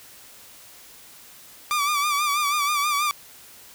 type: tone with vibrato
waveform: sawtooth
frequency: 1174.7 Hz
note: D6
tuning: in tune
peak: -17 dBFS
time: 1.71-3.11 s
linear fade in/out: 0 ms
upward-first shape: sine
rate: 6.2 Hz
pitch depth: 62 cents each way
effects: white hiss -47 dBFS RMS until 3.74 s